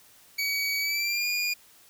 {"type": "tone with pitch glide", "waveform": "25% pulse", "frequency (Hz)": [2265, 2428], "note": ["C#7", "D#7"], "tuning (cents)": [37, -43], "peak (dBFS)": -22, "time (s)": [0.38, 1.54], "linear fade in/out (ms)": 10, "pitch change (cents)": 120, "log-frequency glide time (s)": [0.79, 1.27], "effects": ["white hiss -56 dBFS RMS until 1.89 s"]}